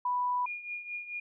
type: tone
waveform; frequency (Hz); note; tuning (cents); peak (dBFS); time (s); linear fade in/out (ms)
sine; 987.8; B5; 0; -27; 0.05-0.46; 5
type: tone with tremolo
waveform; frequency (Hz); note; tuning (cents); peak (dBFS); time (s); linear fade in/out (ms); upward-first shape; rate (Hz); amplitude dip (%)
sine; 2429; D#7; -42; -33; 0.46-1.2; 5; triangle; 4.6; 75
effects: none